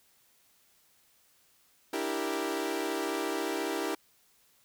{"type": "chord", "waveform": "sawtooth", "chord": "E half-diminished seventh", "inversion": "third", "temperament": "equal with one note detuned", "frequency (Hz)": [293.7, 328.1, 392, 466.2], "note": ["D4", "E4", "G4", "Bb4"], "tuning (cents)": [0, -8, 0, 0], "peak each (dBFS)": [-34, -31, -31, -34], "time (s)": [1.93, 3.95], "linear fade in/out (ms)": 5, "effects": ["white hiss -66 dBFS RMS until 4.64 s"]}